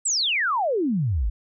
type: exponential sweep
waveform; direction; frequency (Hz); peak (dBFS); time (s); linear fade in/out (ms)
sine; down; 8310 to 46.08; -20; 0.05-1.3; 10
effects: none

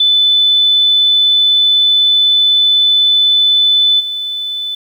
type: tone with level steps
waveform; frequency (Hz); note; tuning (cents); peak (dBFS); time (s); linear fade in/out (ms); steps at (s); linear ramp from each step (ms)
sine; 3504; A7; -8; -7 / -17; 0-4.75; 5; 3.99; 20
effects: 7-bit

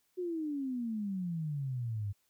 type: exponential sweep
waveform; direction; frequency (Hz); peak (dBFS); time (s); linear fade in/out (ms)
sine; down; 370 to 98; -33; 0.17-2.13; 20
effects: white hiss -75 dBFS RMS until 2.29 s

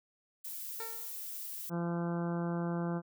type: noise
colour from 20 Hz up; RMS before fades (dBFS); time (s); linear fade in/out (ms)
violet; -42; 0.44-1.7; 10
type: tone with exponential decay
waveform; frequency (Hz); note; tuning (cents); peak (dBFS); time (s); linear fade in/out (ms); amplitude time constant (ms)
15% pulse; 455.2; A#4; -41; -33; 0.8-1.26; 1; 100
type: harmonic tone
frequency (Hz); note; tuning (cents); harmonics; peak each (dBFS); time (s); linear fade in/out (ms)
171.2; F3; -34; 1 / 2 / 3 / 4 / 5 / 6 / 7 / 8 / 9; -33 / -39 / -43 / -45 / -47 / -49 / -50 / -51 / -52; 1.69-3.02; 50
effects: none

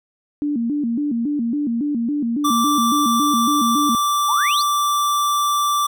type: tone with vibrato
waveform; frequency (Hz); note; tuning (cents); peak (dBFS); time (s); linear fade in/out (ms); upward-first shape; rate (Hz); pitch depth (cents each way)
sine; 261; C4; -4; -18; 0.42-3.95; 0; square; 3.6; 200
type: tone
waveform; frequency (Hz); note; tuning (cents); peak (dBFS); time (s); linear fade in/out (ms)
square; 1170; D6; -7; -17; 2.44-5.87; 10
type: exponential sweep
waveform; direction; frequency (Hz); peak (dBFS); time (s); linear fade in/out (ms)
sine; up; 798 to 4978; -20; 4.28-4.63; 20
effects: none

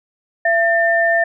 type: tone pair together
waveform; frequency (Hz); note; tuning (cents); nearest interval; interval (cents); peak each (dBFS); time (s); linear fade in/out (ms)
sine; 674 / 1796.2; E5 / A6; +38 / +35; octave + perfect fourth; 1697; -15; 0.45-1.24; 5
effects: none

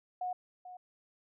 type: tone with echo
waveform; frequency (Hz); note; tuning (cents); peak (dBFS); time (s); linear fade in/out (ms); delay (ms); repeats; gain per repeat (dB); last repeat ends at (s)
sine; 728; F#5; -28; -33; 0.21-0.33; 5; 440; 1; -12; 0.77
effects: none

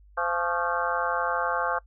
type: harmonic tone with a mistuned harmonic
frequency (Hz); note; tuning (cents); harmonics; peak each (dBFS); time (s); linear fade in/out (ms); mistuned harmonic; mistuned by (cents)
172.6; F3; -20; 3 / 4 / 5 / 6 / 7 / 8 / 9; -32 / -32 / -32 / -32 / -32 / -32 / -32; 0.17-1.79; 10; 6; +99
effects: noise-tail reverb RT60 0.1 s tail -23 dB re dry + added 50 Hz sine -51 dBFS peak until 1.86 s

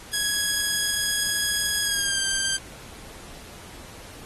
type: tone with pitch glide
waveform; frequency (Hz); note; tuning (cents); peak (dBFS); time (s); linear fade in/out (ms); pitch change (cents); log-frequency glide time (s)
10% pulse; 1665 to 1577; G#6 to G6; +4 to +10; -15; 0.13-2.57; 5; -94; 1.83-2.21
effects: pink hiss -44 dBFS RMS until 4.25 s + AAC 32 kbps

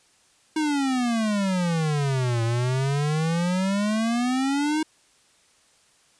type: exponential two-way sweep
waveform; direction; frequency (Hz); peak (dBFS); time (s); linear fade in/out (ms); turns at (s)
square; down then up; 316.2 to 113.8 to 316.2; -22; 0.56-4.83; 5; 2.43
effects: white hiss -60 dBFS RMS until 6.19 s + resampled to 22050 Hz

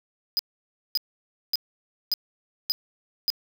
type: tone bursts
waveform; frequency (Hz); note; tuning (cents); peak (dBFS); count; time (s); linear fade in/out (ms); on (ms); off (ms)
square; 4978; D#8; 0; -21; 6; 0.37-3.302; 0; 22; 560
effects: none

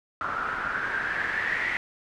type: noise with low-pass filter sweep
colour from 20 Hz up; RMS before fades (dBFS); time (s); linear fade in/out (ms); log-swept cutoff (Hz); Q
white; -29; 0.21-1.77; 0; 1300 to 2000; 8
effects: none

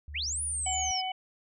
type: tone with pitch glide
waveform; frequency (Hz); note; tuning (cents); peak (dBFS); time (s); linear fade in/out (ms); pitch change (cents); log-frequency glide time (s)
sine; 73.42 to 75.27; D2 to D2; 0 to +43; -39; 0.08-0.91; 0; +43; 0.34-0.44
type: linear two-way sweep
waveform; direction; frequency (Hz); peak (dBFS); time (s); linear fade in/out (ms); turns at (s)
sine; up then down; 1727 to 9900 to 4952; -30; 0.14-1.02; 20; 0.42
type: harmonic tone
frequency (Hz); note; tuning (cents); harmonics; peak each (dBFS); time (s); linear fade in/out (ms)
750; F#5; +23; 1 / 3 / 4; -32 / -40 / -36; 0.66-1.12; 5
effects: none

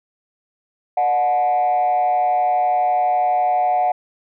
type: tone with frequency modulation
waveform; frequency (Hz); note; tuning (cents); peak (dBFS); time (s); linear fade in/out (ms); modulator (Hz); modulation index
sine; 730; F#5; -24; -13; 0.97-3.92; 5; 132; 0.57
effects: tanh soft clip ceiling -12 dBFS

